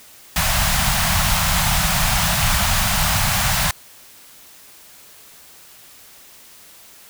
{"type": "band-stop noise", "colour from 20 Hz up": "pink", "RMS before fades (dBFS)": -18, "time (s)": [0.36, 3.71], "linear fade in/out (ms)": 2, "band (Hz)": [200, 650], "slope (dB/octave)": 48, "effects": ["white hiss -45 dBFS RMS until 7.09 s"]}